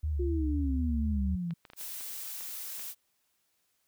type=tone with vibrato; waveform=sine; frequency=73 Hz; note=D2; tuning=10 cents flat; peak=-28 dBFS; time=0.03-1.36 s; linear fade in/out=10 ms; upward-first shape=sine; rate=4 Hz; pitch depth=100 cents each way
type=exponential sweep; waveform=sine; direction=down; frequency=360 to 164.81 Hz; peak=-31 dBFS; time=0.19-1.54 s; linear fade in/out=10 ms
type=clicks; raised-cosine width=0.3 ms; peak=-33 dBFS; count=8; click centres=1.508 / 1.652 / 1.701 / 1.734 / 1.812 / 2.008 / 2.408 / 2.795 s
type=noise; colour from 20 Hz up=blue; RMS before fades=-40 dBFS; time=1.76-2.95 s; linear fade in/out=50 ms
effects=white hiss -75 dBFS RMS until 3.87 s